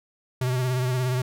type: tone with vibrato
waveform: square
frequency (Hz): 127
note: B2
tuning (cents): +49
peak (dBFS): -23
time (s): 0.41-1.22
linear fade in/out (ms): 5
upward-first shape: triangle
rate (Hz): 17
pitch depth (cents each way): 48
effects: none